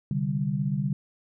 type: chord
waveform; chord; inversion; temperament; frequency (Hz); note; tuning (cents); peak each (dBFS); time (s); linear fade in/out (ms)
sine; C suspended second; none; equal; 130.81 / 146.83 / 196; C3 / D3 / G3; 0 / 0 / 0; -31 / -27 / -29; 0.11-0.93; 2
effects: none